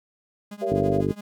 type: tone with tremolo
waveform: 45% pulse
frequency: 205.8 Hz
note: G#3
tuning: 16 cents flat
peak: -33 dBFS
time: 0.51-1.21 s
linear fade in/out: 5 ms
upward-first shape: triangle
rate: 12 Hz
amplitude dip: 95%
type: chord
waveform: sine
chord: G diminished seventh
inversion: none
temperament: just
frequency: 392 / 470.4 / 564.5 / 677.4 Hz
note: G4 / Bb4 / Db5 / Fb5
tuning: 0 / +16 / +31 / +47 cents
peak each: -27 / -31 / -31 / -27 dBFS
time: 0.61-1.02 s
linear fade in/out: 20 ms
type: harmonic tone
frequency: 49 Hz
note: G1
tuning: in tune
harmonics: 1 / 2 / 3 / 4 / 5 / 6 / 7 / 8 / 9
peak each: -40 / -30 / -28 / -31 / -30 / -28 / -33 / -28 / -30 dBFS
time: 0.7-1.13 s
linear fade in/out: 20 ms
effects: none